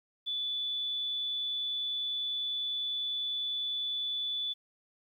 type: tone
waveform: sine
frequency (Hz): 3470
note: A7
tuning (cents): -25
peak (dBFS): -31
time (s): 0.26-4.54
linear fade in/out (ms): 20
effects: 11-bit